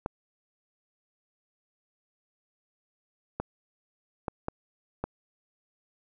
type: clicks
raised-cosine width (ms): 1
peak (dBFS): -16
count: 5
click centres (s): 0.061 / 3.4 / 4.282 / 4.484 / 5.04
effects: none